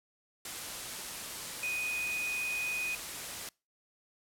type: tone in noise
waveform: sine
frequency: 2489 Hz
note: D#7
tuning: in tune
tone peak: -32 dBFS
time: 1.63-2.95 s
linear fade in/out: 2 ms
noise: white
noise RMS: -40 dBFS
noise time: 0.45-3.49 s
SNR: +5 dB
effects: noise-tail reverb RT60 0.3 s tail -26 dB re dry + low-pass 12000 Hz 12 dB/octave